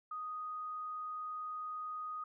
sine tone, 1244.5 Hz, D#6, in tune, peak -39 dBFS, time 0.11-2.24 s, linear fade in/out 5 ms, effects none

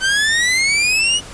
sawtooth exponential sweep, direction up, 1520 to 2960 Hz, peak -10 dBFS, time 0-1.21 s, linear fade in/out 50 ms, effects pink hiss -35 dBFS RMS until 1.33 s + resampled to 22050 Hz

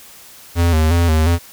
square tone with vibrato, 82 Hz, E2, 9 cents flat, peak -12 dBFS, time 0.55-1.39 s, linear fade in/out 50 ms, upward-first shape square, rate 2.8 Hz, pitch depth 71 cents each way, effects white hiss -41 dBFS RMS until 1.52 s

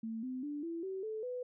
sine tone with pitch steps, 224.3 / 256.2 / 292.6 / 334.1 / 381.6 / 435.8 / 497.8 Hz, A3 / C4 / D4 / E4 / G4 / A4 / B4, +34 / -36 / -6 / +23 / -47 / -17 / +14 cents, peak -37 dBFS, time 0.03-1.43 s, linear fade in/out 5 ms, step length 200 ms, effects none

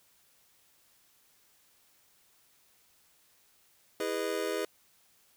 square chord, E major seventh, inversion none, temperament just, 329.6 / 412 / 494.4 / 618.1 Hz, E4 / G#4 / B4 / D#5, 0 / -14 / +2 / -12 cents, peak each -39 / -35 / -37 / -39 dBFS, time 4-4.65 s, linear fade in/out 2 ms, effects white hiss -66 dBFS RMS until 5.36 s

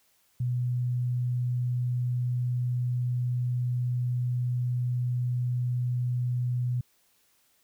sine tone, 123.47 Hz, B2, in tune, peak -25 dBFS, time 0.4-6.81 s, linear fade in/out 5 ms, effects white hiss -67 dBFS RMS until 7.63 s

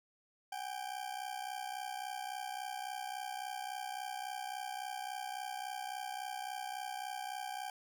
40% pulse ring-modulated tone, 784 Hz, G5, in tune, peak -36 dBFS, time 0.52-7.7 s, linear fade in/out 2 ms, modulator 31.8 Hz, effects none

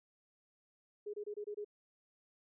sine tone bursts, 415.3 Hz, G#4, in tune, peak -39 dBFS, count 6, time 1.06-1.647 s, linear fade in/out 10 ms, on 77 ms, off 25 ms, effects none

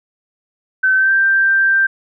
sine tone with pitch glide, 1531 to 1574 Hz, G6 to G6, -41 to +7 cents, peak -10 dBFS, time 0.83-1.87 s, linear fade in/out 10 ms, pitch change +48 cents, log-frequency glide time 0.95-1.13 s, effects none

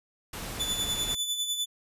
pink noise, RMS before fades -37 dBFS, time 0.33-1.15 s, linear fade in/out 5 ms
sawtooth tone with tremolo, 3487 Hz, A7, 16 cents flat, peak -23 dBFS, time 0.59-1.66 s, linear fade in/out 20 ms, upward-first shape sine, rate 10 Hz, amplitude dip 55%
effects resampled to 32000 Hz

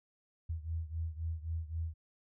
sine beating tone pair, 80.4 / 84.2 Hz, E2 / E2, -43 / +37 cents, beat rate 3.8 Hz, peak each -37 / -40 dBFS, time 0.49-1.94 s, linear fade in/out 10 ms, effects none

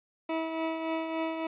20% pulse tone with tremolo, 323.5 Hz, E4, 32 cents flat, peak -23 dBFS, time 0.29-1.47 s, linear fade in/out 5 ms, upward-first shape triangle, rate 3.5 Hz, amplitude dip 50%, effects resampled to 8000 Hz + 10-bit

